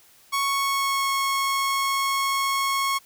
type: tone with pitch glide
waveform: sawtooth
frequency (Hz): 1108.7 to 1095.3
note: C#6 to C#6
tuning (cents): 0 to -21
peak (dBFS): -18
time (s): 0.32-2.99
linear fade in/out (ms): 20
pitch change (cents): -21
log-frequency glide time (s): 0.42-1.11
effects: white hiss -55 dBFS RMS until 3.05 s